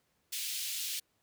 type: high-pass noise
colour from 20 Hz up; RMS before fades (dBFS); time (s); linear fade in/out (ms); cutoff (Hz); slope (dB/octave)
pink; -37; 0.32-1; 10; 2800; 24
effects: pink hiss -75 dBFS RMS until 1.22 s + high-pass 80 Hz 12 dB/octave

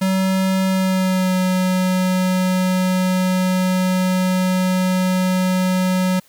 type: tone with pitch glide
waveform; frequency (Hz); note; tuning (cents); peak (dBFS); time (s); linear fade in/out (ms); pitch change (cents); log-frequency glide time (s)
square; 189.5 to 184.74; F#3 to F#3; +42 to -2; -16; 0.01-6.2; 10; -44; 0.67-1.35
effects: white hiss -53 dBFS RMS until 6.28 s

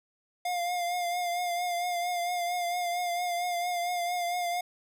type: tone with vibrato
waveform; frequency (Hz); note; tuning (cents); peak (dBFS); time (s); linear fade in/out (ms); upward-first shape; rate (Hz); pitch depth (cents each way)
square; 705; F5; +16; -29; 0.45-4.61; 5; triangle; 4.4; 41
effects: none

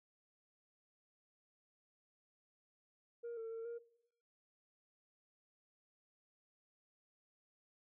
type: tone with pitch steps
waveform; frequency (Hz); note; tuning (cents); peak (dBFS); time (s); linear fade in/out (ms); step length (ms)
sine; 470.6 / 451.1 / 454.4 / 469.5; A#4 / A4 / A#4 / A#4; +16 / +43 / -44 / +12; -40; 3.23-3.79; 20; 140
effects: noise-tail reverb RT60 0.8 s tail -22 dB re dry + tanh soft clip ceiling -41 dBFS

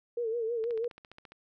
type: tone with vibrato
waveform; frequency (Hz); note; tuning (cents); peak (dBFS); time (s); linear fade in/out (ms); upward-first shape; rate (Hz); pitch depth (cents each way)
sine; 460; A#4; -23; -29; 0.17-0.88; 5; sine; 6.2; 79
type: click train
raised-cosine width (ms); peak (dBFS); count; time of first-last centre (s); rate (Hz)
0.3; -33; 11; 0.64-1.32; 14.7
effects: none

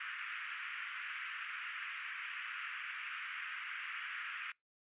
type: band-pass noise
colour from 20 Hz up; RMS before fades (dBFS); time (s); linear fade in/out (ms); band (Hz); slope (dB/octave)
pink; -44; 0-4.52; 5; 1300 to 2800; 48
effects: noise-tail reverb RT60 0.2 s tail -26 dB re dry + resampled to 8000 Hz

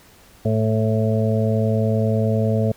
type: harmonic tone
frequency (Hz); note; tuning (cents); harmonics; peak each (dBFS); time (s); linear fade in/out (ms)
110; A2; 0; 1 / 2 / 4 / 5 / 6; -19 / -22 / -25 / -26 / -27; 0.45-2.72; 5
effects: pink hiss -50 dBFS RMS until 2.76 s

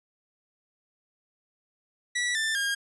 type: tone with pitch steps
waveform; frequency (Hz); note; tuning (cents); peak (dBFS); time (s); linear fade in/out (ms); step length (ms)
sawtooth; 1948 / 1776 / 1619.3; B6 / A6 / G#6; -24 / +16 / -44; -22; 2.15-2.75; 10; 200
effects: resampled to 24000 Hz

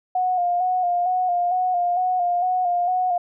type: tone with vibrato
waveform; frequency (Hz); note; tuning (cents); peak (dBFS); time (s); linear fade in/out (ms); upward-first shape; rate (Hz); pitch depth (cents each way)
sine; 720; F#5; -47; -18; 0.15-3.18; 5; square; 2.2; 35
effects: none

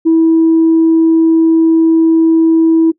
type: tone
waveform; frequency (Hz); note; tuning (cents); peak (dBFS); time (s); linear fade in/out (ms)
sine; 325.7; E4; -21; -4; 0.05-2.92; 20
effects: noise-tail reverb RT60 0.1 s tail -20 dB re dry + tanh soft clip ceiling -2 dBFS

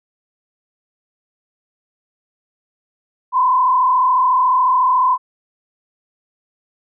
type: tone with frequency modulation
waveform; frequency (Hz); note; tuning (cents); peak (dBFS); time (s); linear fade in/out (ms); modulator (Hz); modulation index
sine; 1018; C6; -48; -11; 3.32-5.18; 50; 34; 1.1
effects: none

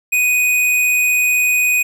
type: tone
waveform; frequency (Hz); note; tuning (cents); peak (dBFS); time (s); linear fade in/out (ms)
square; 2489; D#7; 0; -13; 0.12-1.83; 10
effects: none

